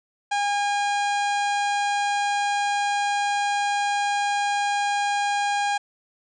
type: harmonic tone with a mistuned harmonic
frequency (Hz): 814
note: G#5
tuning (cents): -35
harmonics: 1 / 2 / 3 / 4 / 5 / 6 / 7 / 8 / 9 / 10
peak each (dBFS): -22 / -29 / -33 / -36 / -38 / -43 / -45 / -45 / -43 / -43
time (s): 0.31-5.78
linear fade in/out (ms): 10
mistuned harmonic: 9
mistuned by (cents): -48
effects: none